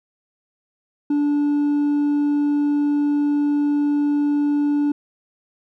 sine tone with hard clipping, 291 Hz, D4, 16 cents flat, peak -17 dBFS, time 1.1-4.92 s, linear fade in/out 5 ms, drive 2 dB, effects none

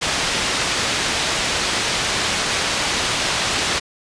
white low-pass noise, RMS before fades -21 dBFS, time 0.01-3.8 s, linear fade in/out 20 ms, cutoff 4800 Hz, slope 12 dB/octave, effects resampled to 22050 Hz

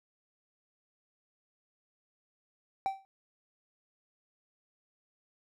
triangle tone with exponential decay, 776 Hz, G5, 18 cents flat, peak -23 dBFS, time 2.86-3.05 s, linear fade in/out 0 ms, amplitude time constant 41 ms, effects none

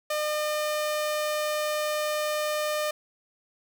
sawtooth tone, 605 Hz, D#5, 49 cents flat, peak -22 dBFS, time 0.1-2.91 s, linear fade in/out 5 ms, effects none

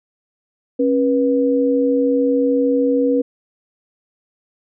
sine tone pair together, 272.8 / 486.1 Hz, C#4 / B4, -28 / -28 cents, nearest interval minor seventh, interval 1000 cents, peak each -16 / -16 dBFS, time 0.79-3.22 s, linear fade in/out 10 ms, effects none

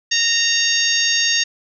harmonic tone, 925 Hz, A#5, 14 cents flat, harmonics 2 / 3 / 4 / 5 / 6 / 7, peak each -22 / -22 / -22 / -22 / -22 / -22 dBFS, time 0.11-1.44 s, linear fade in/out 10 ms, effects none

